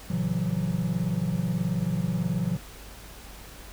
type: chord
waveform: triangle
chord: F# dominant seventh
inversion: first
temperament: just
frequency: 115.62 / 138.75 / 166.5 / 185 Hz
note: A#2 / C#3 / E3 / F#3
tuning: -14 / +2 / +18 / 0 cents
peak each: -31 / -31 / -26 / -27 dBFS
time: 0.1-2.57 s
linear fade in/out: 5 ms
effects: added 50 Hz sine -46 dBFS peak until 3.72 s + pink hiss -46 dBFS RMS until 3.72 s